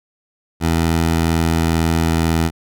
15% pulse tone with pitch glide, 82.41 to 81.89 Hz, E2 to E2, 0 to -11 cents, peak -8 dBFS, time 0.6-2.51 s, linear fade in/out 50 ms, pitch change -11 cents, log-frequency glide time 0.85-2.2 s, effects none

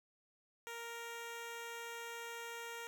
10% pulse tone, 466.2 Hz, A#4, in tune, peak -36 dBFS, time 0.67-2.87 s, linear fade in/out 0 ms, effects none

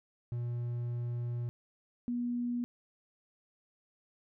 triangle / sine tone pair in turn, 120 / 241.7 Hz, B2 / B3, -49 / -37 cents, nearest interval octave, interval 1212 cents, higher second, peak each -31 / -31 dBFS, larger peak neither, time 0.32-1.49 / 2.08-2.64 s, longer first, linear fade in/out 0 ms, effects none

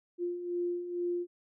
sine beating tone pair, 349 / 351.2 Hz, F4 / F4, -1 / +10 cents, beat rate 2.2 Hz, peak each -39 / -32 dBFS, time 0.18-1.27 s, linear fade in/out 50 ms, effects none

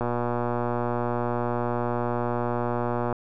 click train, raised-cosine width 1 ms, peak -13 dBFS, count 375, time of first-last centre 0.01-3.127 s, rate 120 Hz, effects none

